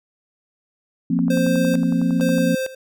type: chord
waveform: sine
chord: F suspended fourth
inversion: none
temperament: just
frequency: 174.61 / 232.8 / 261.9 Hz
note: F3 / Bb3 / C4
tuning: 0 / -2 / +2 cents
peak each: -20 / -21 / -20 dBFS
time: 1.1-2.55 s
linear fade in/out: 5 ms
type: click train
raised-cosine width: 1 ms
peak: -21 dBFS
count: 14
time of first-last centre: 1.19-2.383 s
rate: 10.9 Hz
type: tone with tremolo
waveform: square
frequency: 523.3 Hz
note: C5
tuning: in tune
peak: -22 dBFS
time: 1.3-2.75 s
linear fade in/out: 5 ms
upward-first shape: square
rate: 1.1 Hz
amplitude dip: 80%
effects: none